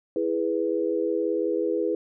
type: chord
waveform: sine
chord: E major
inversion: none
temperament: equal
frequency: 329.6 / 415.3 / 493.9 Hz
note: E4 / G#4 / B4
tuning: 0 / 0 / 0 cents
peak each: -27 dBFS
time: 0.16-1.95 s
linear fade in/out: 2 ms
effects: none